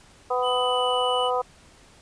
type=harmonic tone; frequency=250 Hz; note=B3; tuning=21 cents sharp; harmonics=2 / 3 / 4 / 5; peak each=-25 / -27 / -28 / -29 dBFS; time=0.3-1.42 s; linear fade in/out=10 ms
type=tone with pitch glide; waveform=triangle; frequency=2988 to 2969 Hz; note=F#7 to F#7; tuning=+16 to +5 cents; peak=-26 dBFS; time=0.42-1.31 s; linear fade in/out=50 ms; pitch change=-11 cents; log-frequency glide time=0.55-0.95 s
effects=pink hiss -53 dBFS RMS until 2.01 s + resampled to 22050 Hz